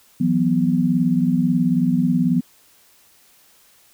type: chord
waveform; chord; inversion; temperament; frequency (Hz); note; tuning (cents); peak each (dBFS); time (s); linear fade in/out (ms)
sine; E suspended second; none; equal with one note detuned; 164.81 / 183.19 / 246.9; E3 / F#3 / B3; 0 / -17 / 0; -21 / -20 / -18; 0.2-2.41; 10
effects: white hiss -54 dBFS RMS until 3.93 s